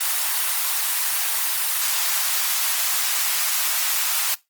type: high-pass noise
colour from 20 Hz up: white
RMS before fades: -22 dBFS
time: 0-4.35 s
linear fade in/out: 10 ms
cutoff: 780 Hz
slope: 24 dB/octave
effects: noise-tail reverb RT60 0.2 s tail -20 dB re dry + Opus 24 kbps